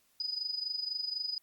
sine tone with amplitude modulation, 4972 Hz, D#8, 2 cents flat, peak -30 dBFS, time 0.2-1.38 s, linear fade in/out 2 ms, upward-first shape sine, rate 24 Hz, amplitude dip 75%, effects white hiss -70 dBFS RMS until 1.42 s + Opus 48 kbps

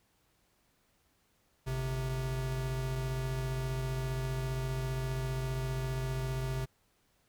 square tone pair together, 48.62 / 130.81 Hz, G1 / C3, -13 / 0 cents, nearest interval octave + perfect fourth, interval 1713 cents, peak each -39 / -34 dBFS, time 1.66-6.66 s, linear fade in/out 20 ms, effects pink hiss -72 dBFS RMS until 7.28 s

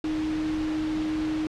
sine tone in noise, 311.1 Hz, D#4, in tune, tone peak -25 dBFS, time 0.04-1.47 s, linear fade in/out 2 ms, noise pink, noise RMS -37 dBFS, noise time 0.04-1.47 s, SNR +9 dB, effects low-pass 4000 Hz 12 dB/octave

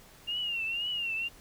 sine tone with vibrato, 2794 Hz, F7, in tune, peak -30 dBFS, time 0.27-1.29 s, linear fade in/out 20 ms, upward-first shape triangle, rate 2 Hz, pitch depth 110 cents each way, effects pink hiss -55 dBFS RMS until 1.4 s

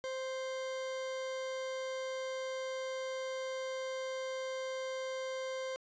40% pulse tone, 523.3 Hz, C5, in tune, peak -36 dBFS, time 0.04-5.76 s, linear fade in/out 0 ms, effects resampled to 16000 Hz + 13-bit

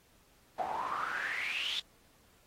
pink noise with band-pass filter sweep, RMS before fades -36 dBFS, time 0.58-1.8 s, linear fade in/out 5 ms, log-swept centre 710 to 3600 Hz, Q 9.5, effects pink hiss -66 dBFS RMS until 2.46 s + AAC 48 kbps

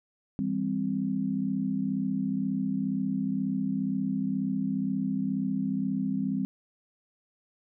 sine chord, C major, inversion first, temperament equal with one note detuned, 164.81 / 199.54 / 261.6 Hz, E3 / G3 / C4, 0 / +31 / 0 cents, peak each -35 / -29 / -30 dBFS, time 0.39-6.45 s, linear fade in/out 0 ms, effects none

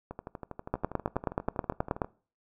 two click trains, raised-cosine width 1 ms, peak -24 / -13 dBFS, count 25 / 13, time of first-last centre 0.11-2.045 / 0.74-2.018 s, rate 12.4 / 9.39 Hz, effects noise-tail reverb RT60 0.4 s tail -22 dB re dry

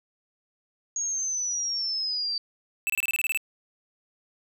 sine linear sweep, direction down, 6645 to 4622 Hz, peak -26 dBFS, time 0.96-2.38 s, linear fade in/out 2 ms
square tone bursts, 2637 Hz, E7, in tune, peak -24 dBFS, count 10, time 2.87-3.374 s, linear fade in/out 0 ms, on 27 ms, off 26 ms
effects none

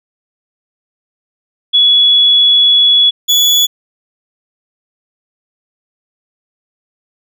sine / 35% pulse tone pair in turn, 3387 / 3416 Hz, G#7 / G#7, +33 / +48 cents, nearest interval unison, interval 15 cents, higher second, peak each -5 dBFS, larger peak neither, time 1.73-3.11 / 3.28-3.67 s, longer first, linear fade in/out 20 ms, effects none

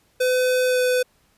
square tone with pitch glide, 506 to 501.9 Hz, B4 to B4, +42 to +28 cents, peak -18 dBFS, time 0.2-1.03 s, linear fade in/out 10 ms, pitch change -14 cents, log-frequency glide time 0.67-0.8 s, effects pink hiss -62 dBFS RMS until 1.37 s + resampled to 32000 Hz

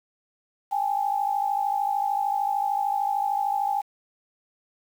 sine tone pair together, 801 / 854.3 Hz, G5 / G#5, +37 / +49 cents, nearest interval minor second, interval 112 cents, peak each -24 / -27 dBFS, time 0.71-3.82 s, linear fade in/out 20 ms, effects 8-bit

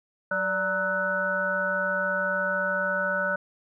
harmonic tone with a mistuned harmonic, 186 Hz, F#3, 9 cents sharp, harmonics 1 / 3 / 5 / 7 / 8, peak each -37 / -29 / -37 / -33 / -26 dBFS, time 0.31-3.36 s, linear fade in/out 5 ms, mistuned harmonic 3, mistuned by +72 cents, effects none

